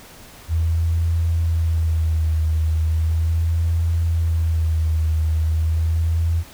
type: tone with vibrato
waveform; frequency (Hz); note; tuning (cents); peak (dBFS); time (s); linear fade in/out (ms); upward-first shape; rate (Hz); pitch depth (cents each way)
sine; 81.2; E2; -26; -16; 0.48-6.44; 50; sine; 0.37; 45
effects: pink hiss -43 dBFS RMS until 6.53 s